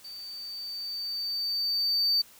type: tone with level ramp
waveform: triangle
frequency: 4596 Hz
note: D8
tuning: 38 cents flat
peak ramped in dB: -39 to -20 dBFS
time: 0.04-2.22 s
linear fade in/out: 10 ms
effects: white hiss -54 dBFS RMS until 2.39 s